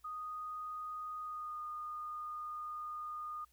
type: tone with pitch glide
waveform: sine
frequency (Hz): 1241 to 1223.9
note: D#6 to D#6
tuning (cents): -5 to -29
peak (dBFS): -40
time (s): 0.04-3.45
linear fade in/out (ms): 10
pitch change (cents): -24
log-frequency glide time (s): 1.21-1.61
effects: added 60 Hz sine -70 dBFS peak until 3.52 s + white hiss -73 dBFS RMS until 3.52 s